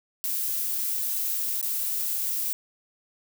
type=noise with dropouts; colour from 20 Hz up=violet; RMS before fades=-28 dBFS; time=0.24-2.53 s; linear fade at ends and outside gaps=0 ms; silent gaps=1.613-1.628 s; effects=none